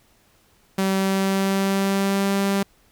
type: tone with pitch glide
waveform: sawtooth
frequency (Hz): 192.3 to 197.36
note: G3 to G3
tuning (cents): -33 to +12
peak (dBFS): -15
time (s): 0.78-2.63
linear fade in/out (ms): 5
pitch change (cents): +45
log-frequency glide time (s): 0.93-2.33
effects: pink hiss -59 dBFS RMS until 2.91 s